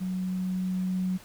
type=tone with level ramp; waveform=sine; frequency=185 Hz; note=F#3; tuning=in tune; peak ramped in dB=-28 to -25 dBFS; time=0-1.18 s; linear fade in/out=20 ms; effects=pink hiss -51 dBFS RMS until 1.24 s